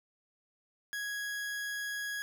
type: tone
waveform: 40% pulse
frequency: 1661.2 Hz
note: G#6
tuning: in tune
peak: -34 dBFS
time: 0.93-2.22 s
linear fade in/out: 0 ms
effects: none